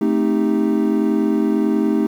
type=chord; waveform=triangle; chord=A half-diminished seventh; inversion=none; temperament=equal with one note detuned; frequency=220 / 261.6 / 311.1 / 394.5 Hz; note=A3 / C4 / Eb4 / G4; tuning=0 / 0 / 0 / +11 cents; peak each=-17 / -20 / -17 / -21 dBFS; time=0.01-2.07 s; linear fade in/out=5 ms; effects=8-bit